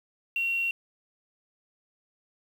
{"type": "tone with quantisation", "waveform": "sine", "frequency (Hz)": 2739, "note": "F7", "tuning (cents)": -34, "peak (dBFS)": -25, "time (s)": [0.36, 0.71], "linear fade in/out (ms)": 2, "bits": 8, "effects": []}